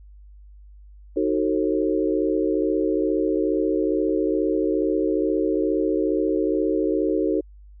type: chord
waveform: sine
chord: D# diminished seventh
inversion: none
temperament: just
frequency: 311.1 / 373.4 / 448 / 537.6 Hz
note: D#4 / F#4 / A4 / C5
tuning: 0 / +16 / +31 / +47 cents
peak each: -23 / -24 / -25 / -28 dBFS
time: 1.16-7.41 s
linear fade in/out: 10 ms
effects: added 50 Hz sine -43 dBFS peak until 7.8 s